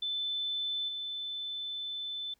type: tone with level steps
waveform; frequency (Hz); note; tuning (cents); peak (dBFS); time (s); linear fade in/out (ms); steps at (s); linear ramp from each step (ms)
sine; 3520; A7; 0; -31 / -35; 0.02-2.34; 5; 0.88; 10
effects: pink hiss -73 dBFS RMS until 2.39 s